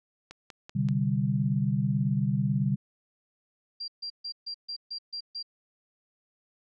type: click train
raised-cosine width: 0.2 ms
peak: -26 dBFS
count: 4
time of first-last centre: 0.31-0.887 s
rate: 5.2 Hz
type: chord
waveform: sine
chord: C suspended second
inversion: none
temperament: equal with one note detuned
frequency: 128.64 / 146.83 / 196 Hz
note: C3 / D3 / G3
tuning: -29 / 0 / 0 cents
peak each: -28 / -28 / -28 dBFS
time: 0.75-2.76 s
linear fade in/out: 10 ms
type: tone bursts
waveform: sine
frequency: 4745 Hz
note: D8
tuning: 17 cents sharp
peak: -33 dBFS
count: 8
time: 3.8-5.428 s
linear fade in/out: 10 ms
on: 81 ms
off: 140 ms
effects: none